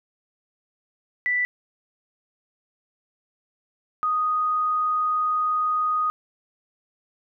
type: tone pair in turn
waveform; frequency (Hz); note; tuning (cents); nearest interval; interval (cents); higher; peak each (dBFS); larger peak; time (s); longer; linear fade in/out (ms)
sine; 1975.5 / 1243.2; B6 / D#6; 0 / -2; minor sixth; 802; first; -20 / -20; neither; 1.26-1.45 / 4.03-6.1; second; 0
effects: none